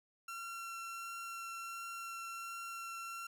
30% pulse tone with vibrato, 1362 Hz, F6, 44 cents flat, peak -40 dBFS, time 0.28-3.27 s, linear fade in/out 5 ms, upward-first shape triangle, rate 1.4 Hz, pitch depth 9 cents each way, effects 12-bit

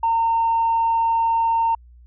sine tone, 914 Hz, A#5, 34 cents flat, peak -15 dBFS, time 0.03-1.75 s, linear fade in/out 5 ms, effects tanh soft clip ceiling -12 dBFS + added 60 Hz sine -44 dBFS peak until 2.06 s

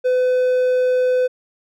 triangle tone, 505 Hz, B4, 39 cents sharp, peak -12 dBFS, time 0.04-1.28 s, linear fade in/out 20 ms, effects none

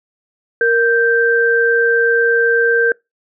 sine tone pair together, 466.2 / 1568 Hz, A#4 / G6, 0 / 0 cents, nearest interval octave + major sixth, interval 2100 cents, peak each -13 dBFS, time 0.61-2.92 s, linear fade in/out 2 ms, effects noise-tail reverb RT60 0.2 s tail -25 dB re dry

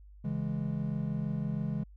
triangle chord, C# minor, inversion none, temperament equal, 138.59 / 164.81 / 207.7 Hz, C#3 / E3 / G#3, 0 / 0 / 0 cents, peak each -33 dBFS, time 0.24-1.84 s, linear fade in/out 10 ms, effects added 50 Hz sine -50 dBFS peak until 1.96 s

